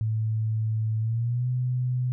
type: tone with pitch glide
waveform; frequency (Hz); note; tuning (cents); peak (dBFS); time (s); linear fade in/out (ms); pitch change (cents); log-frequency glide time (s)
sine; 110 to 125.63; A2 to B2; 0 to +30; -23; 0.01-2.12; 0; +230; 1-1.48
effects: none